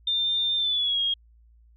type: tone with pitch glide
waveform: sine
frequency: 3602 to 3265 Hz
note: A7 to G#7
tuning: +40 to -30 cents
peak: -22 dBFS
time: 0.07-1.14 s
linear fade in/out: 5 ms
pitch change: -170 cents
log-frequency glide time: 0.56-1.01 s
effects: added 57 Hz sine -53 dBFS peak until 1.76 s